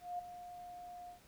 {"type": "tone with ADSR envelope", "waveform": "sine", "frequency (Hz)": 710, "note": "F5", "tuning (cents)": 28, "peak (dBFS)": -36, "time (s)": [0, 1.2], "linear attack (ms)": 190, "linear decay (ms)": 7, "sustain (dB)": -11, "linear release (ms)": 110, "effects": ["pink hiss -64 dBFS RMS until 1.27 s"]}